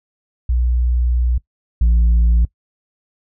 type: tone pair in turn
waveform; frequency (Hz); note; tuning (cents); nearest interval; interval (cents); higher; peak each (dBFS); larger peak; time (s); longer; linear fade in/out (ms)
sine; 60.7 / 57.53; B1 / A#1; -29 / -22; minor second; 93; first; -12 / -7; second; 0.49-1.38 / 1.81-2.45; first; 5
effects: noise-tail reverb RT60 0.1 s tail -22 dB re dry + tanh soft clip ceiling -9 dBFS